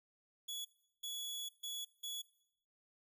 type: tone bursts at uneven times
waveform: sawtooth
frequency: 3387 Hz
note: G#7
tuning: 33 cents sharp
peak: -38 dBFS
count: 4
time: 0.48-0.65 / 1.03-1.49 / 1.63-1.85 / 2.03-2.22 s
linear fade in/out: 10 ms
effects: noise-tail reverb RT60 0.7 s tail -19 dB re dry

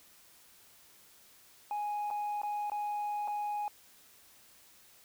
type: tone with dropouts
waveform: sine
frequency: 830.6 Hz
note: G#5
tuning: in tune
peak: -30 dBFS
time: 1.71-3.68 s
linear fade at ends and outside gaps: 1 ms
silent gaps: 2.103-2.11 / 2.417-2.433 / 2.699-2.718 / 3.276-3.281 s
effects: tanh soft clip ceiling -31 dBFS + white hiss -60 dBFS RMS until 5.04 s

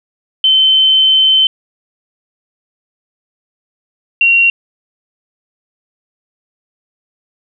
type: tone pair in turn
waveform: sine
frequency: 3077 / 2749 Hz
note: G7 / F7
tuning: -33 / -28 cents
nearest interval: major second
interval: 195 cents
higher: first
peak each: -6 dBFS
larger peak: neither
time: 0.44-1.47 / 4.21-4.5 s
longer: first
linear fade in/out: 2 ms
effects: none

